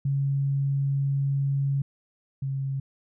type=tone pair in turn; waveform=sine; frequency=138.59 / 135.97 Hz; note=C#3 / C#3; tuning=0 / -33 cents; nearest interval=unison; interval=33 cents; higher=first; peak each=-22 / -26 dBFS; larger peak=first; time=0.05-1.82 / 2.42-2.8 s; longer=first; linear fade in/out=5 ms; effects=none